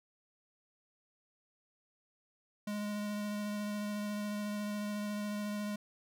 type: tone with vibrato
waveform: square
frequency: 207.7 Hz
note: G#3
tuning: in tune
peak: -36 dBFS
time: 2.67-5.76 s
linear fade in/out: 5 ms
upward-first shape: sine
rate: 14 Hz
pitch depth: 12 cents each way
effects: none